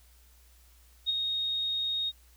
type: tone with ADSR envelope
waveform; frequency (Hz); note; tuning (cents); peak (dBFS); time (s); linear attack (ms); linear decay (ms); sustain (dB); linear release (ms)
sine; 3729; A#7; 0; -23; 1.06-2.12; 34; 17; -5; 37
effects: added 60 Hz sine -57 dBFS peak until 2.36 s + white hiss -63 dBFS RMS until 2.36 s